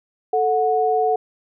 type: tone pair together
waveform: sine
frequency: 440 / 733 Hz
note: A4 / F#5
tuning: 0 / -16 cents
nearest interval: major sixth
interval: 884 cents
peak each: -19 / -18 dBFS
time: 0.33-1.16 s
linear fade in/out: 5 ms
effects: none